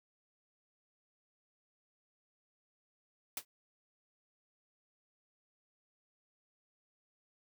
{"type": "noise with exponential decay", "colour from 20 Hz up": "white", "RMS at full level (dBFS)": -34, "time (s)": [3.37, 3.45], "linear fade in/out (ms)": 2, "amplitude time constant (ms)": 16, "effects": []}